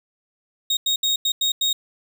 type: tone bursts at uneven times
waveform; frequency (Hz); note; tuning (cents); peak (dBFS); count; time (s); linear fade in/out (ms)
35% pulse; 3743; A#7; +6; -16; 6; 0.7-0.77 / 0.86-0.96 / 1.03-1.16 / 1.25-1.32 / 1.41-1.52 / 1.61-1.73; 5
effects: none